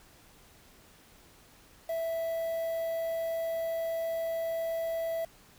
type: tone with quantisation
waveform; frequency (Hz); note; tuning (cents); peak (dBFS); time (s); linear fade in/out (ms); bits
triangle; 659.3; E5; 0; -28; 1.89-5.25; 5; 8
effects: pink hiss -58 dBFS RMS until 5.58 s